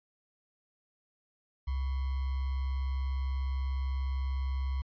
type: tone with sample-and-hold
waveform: sine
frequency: 66.6 Hz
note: C2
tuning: 31 cents sharp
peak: -29 dBFS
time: 1.67-4.82 s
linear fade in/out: 10 ms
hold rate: 1050 Hz
effects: resampled to 11025 Hz